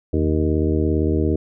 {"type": "harmonic tone with a mistuned harmonic", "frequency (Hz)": 77.6, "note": "D#2", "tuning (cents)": -4, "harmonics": [1, 2, 3, 4, 5, 6, 8], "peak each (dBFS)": [-20, -27, -26, -22, -24, -27, -34], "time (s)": [0.13, 1.36], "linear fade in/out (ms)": 5, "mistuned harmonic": 1, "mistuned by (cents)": 98, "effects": []}